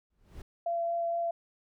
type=noise with exponential growth; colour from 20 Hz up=brown; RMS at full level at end=-40 dBFS; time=0.1-0.42 s; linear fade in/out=5 ms; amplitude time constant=69 ms
type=tone with vibrato; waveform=sine; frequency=680 Hz; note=F5; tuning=46 cents flat; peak=-28 dBFS; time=0.66-1.31 s; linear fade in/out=5 ms; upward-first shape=sine; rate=4.3 Hz; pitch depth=8 cents each way
effects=none